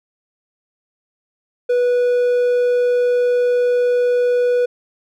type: tone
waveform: triangle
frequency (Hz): 490.2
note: B4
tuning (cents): -13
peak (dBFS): -11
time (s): 1.69-4.66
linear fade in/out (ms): 10
effects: none